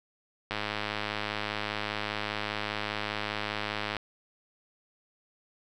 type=click train; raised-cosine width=0.3 ms; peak=-15 dBFS; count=364; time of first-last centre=0.51-3.967 s; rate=105 Hz; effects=none